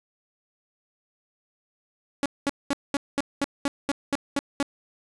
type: tone bursts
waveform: sawtooth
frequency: 281.5 Hz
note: C#4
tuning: 27 cents sharp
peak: -18 dBFS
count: 11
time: 2.23-4.627 s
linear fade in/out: 0 ms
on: 27 ms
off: 210 ms
effects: resampled to 24000 Hz + 8-bit